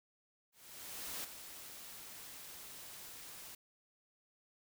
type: noise with ADSR envelope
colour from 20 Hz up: white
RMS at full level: -42 dBFS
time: 0.52-3.55 s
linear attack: 720 ms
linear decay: 10 ms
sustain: -9 dB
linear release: 4 ms
effects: none

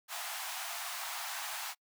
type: high-pass noise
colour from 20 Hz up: pink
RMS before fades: -40 dBFS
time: 0.08-1.75 s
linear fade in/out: 50 ms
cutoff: 670 Hz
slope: 96 dB/octave
effects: noise-tail reverb RT60 0.1 s tail -26 dB re dry

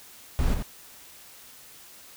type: noise with echo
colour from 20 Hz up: brown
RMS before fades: -23 dBFS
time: 0.39-0.54 s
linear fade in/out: 0 ms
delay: 86 ms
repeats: 1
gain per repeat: -5 dB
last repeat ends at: 0.626 s
effects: white hiss -49 dBFS RMS until 2.16 s

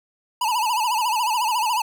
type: tone with vibrato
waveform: square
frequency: 922 Hz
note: A#5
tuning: 19 cents flat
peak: -20 dBFS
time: 0.41-1.82 s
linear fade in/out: 5 ms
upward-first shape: sine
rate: 14 Hz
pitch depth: 140 cents each way
effects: none

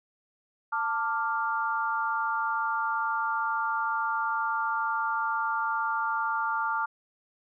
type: chord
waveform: sine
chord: D minor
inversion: second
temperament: equal with one note detuned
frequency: 892.3 / 1174.7 / 1396.9 Hz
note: A5 / D6 / F6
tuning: +24 / 0 / 0 cents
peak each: -30 / -31 / -30 dBFS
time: 0.72-6.86 s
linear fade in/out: 10 ms
effects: none

